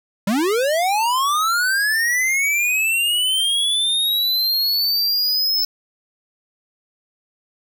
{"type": "linear sweep", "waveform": "square", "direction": "up", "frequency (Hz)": [185, 5274], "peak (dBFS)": -17, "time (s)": [0.27, 5.65], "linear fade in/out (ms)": 5, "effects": []}